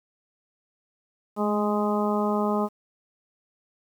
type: harmonic tone with a mistuned harmonic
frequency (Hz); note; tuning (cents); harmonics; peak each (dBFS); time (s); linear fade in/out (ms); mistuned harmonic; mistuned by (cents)
208; G#3; +3; 1 / 2 / 3 / 4 / 5 / 6; -25 / -28 / -30 / -31 / -32 / -33; 1.36-2.69; 50; 1; +23
effects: 9-bit